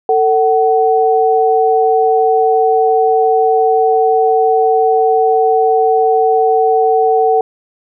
sine tone pair together, 447.1 / 751.9 Hz, A4 / F#5, +28 / +28 cents, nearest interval major sixth, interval 900 cents, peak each -11 dBFS, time 0.09-7.41 s, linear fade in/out 2 ms, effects none

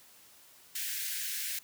white high-pass noise, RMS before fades -36 dBFS, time 0.75-1.59 s, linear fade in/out 5 ms, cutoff 1500 Hz, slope 96 dB/octave, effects white hiss -58 dBFS RMS until 1.63 s + high-pass 60 Hz 12 dB/octave

